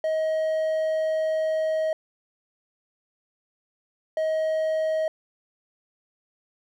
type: tone pair in turn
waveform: triangle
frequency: 632 / 632 Hz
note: D#5 / D#5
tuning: +27 / +27 cents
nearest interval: unison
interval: 0 cents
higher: neither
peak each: -20 dBFS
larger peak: neither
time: 0.04-1.93 / 4.17-5.08 s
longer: first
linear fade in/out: 2 ms
effects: none